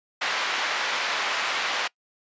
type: band-pass noise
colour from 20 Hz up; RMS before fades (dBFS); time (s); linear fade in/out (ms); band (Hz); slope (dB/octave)
pink; -27; 0.21-1.88; 10; 1000 to 3700; 12
effects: noise-tail reverb RT60 0.1 s tail -24 dB re dry + resampled to 16000 Hz